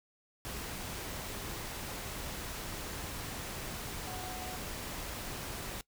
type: tone in noise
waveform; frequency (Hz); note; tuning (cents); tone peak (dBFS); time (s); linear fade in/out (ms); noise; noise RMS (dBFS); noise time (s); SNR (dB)
sine; 737; F#5; -7; -44; 4.07-4.56; 0; pink; -41; 0.45-5.81; -6
effects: noise-tail reverb RT60 0.1 s tail -21 dB re dry